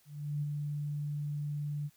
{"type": "tone with ADSR envelope", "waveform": "sine", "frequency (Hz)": 146.83, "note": "D3", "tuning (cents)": 0, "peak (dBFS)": -30, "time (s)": [0.05, 1.9], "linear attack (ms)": 370, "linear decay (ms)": 31, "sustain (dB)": -3, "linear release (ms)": 42, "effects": ["white hiss -67 dBFS RMS until 1.96 s"]}